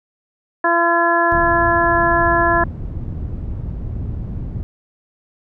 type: harmonic tone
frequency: 340 Hz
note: F4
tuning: 46 cents flat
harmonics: 1 / 2 / 3 / 4 / 5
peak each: -21 / -18 / -17 / -23 / -18 dBFS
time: 0.64-2.64 s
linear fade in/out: 5 ms
type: low-pass noise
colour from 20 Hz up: white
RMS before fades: -25 dBFS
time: 1.32-4.63 s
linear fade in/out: 0 ms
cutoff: 100 Hz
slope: 12 dB/octave
effects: none